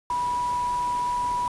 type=tone in noise; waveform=sine; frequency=978 Hz; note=B5; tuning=17 cents flat; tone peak=-23 dBFS; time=0.1-1.48 s; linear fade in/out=2 ms; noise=pink; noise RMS=-40 dBFS; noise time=0.1-1.48 s; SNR=+14 dB; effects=resampled to 24000 Hz